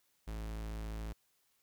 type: tone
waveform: 45% pulse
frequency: 54.1 Hz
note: A1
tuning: 29 cents flat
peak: -39 dBFS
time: 0.27-1.13 s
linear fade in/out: 10 ms
effects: white hiss -75 dBFS RMS until 1.62 s